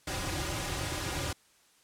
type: noise with comb filter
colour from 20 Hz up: pink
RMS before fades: -34 dBFS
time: 0.07-1.33 s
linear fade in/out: 5 ms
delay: 4.5 ms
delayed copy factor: -0.95
effects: white hiss -64 dBFS RMS until 1.83 s + low-pass 10000 Hz 12 dB/octave